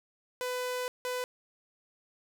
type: tone bursts at uneven times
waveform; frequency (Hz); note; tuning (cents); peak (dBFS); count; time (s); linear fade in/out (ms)
sawtooth; 500; B4; +21; -28; 2; 0.41-0.88 / 1.05-1.24; 0
effects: none